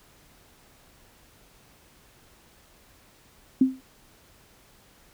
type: tone with exponential decay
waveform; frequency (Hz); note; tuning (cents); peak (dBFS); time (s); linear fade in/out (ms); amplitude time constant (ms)
sine; 261.6; C4; 0; -12; 3.61-3.81; 5; 42
effects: pink hiss -57 dBFS RMS until 5.13 s